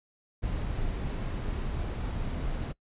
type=noise; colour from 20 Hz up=brown; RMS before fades=-32 dBFS; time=0.42-2.73 s; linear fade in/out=20 ms; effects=noise-tail reverb RT60 0.1 s tail -22 dB re dry + resampled to 8000 Hz